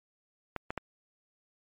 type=clicks; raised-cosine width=0.5 ms; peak=-18 dBFS; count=3; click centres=0.563 / 0.705 / 0.777 s; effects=MP3 48 kbps